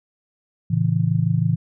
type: chord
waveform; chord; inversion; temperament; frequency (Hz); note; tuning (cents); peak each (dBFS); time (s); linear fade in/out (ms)
sine; A major; none; equal with one note detuned; 112.25 / 138.59 / 164.81; A2 / C#3 / E3; +35 / 0 / 0; -21 / -22 / -20; 0.7-1.56; 10
effects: none